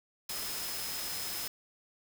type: tone in noise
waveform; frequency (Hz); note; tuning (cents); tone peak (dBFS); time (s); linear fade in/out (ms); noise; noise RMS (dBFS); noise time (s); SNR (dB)
sine; 5120; D#8; +49; -42; 0.29-1.48; 5; white; -38; 0.29-1.48; -7
effects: none